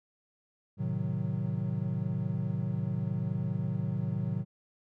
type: chord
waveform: triangle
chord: A diminished seventh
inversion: none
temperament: equal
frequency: 110 / 130.81 / 155.56 / 185 Hz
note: A2 / C3 / Eb3 / Gb3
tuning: 0 / 0 / 0 / 0 cents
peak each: -33 dBFS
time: 0.77-4.45 s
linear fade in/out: 50 ms
effects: none